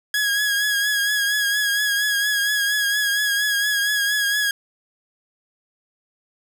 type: tone with vibrato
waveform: sawtooth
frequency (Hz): 1661.2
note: G#6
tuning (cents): 0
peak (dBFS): -15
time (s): 0.14-4.51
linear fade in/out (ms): 2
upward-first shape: triangle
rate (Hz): 4.3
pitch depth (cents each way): 46
effects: none